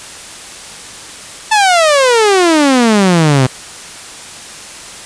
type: exponential sweep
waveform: sawtooth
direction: down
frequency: 888 to 125.2 Hz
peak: -3 dBFS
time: 1.51-3.47 s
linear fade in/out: 10 ms
effects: white hiss -30 dBFS RMS until 5.05 s + resampled to 22050 Hz